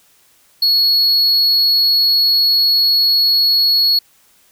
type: tone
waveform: triangle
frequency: 4352 Hz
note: C#8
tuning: 33 cents flat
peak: -9 dBFS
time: 0.62-3.99 s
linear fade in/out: 5 ms
effects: white hiss -53 dBFS RMS until 4.51 s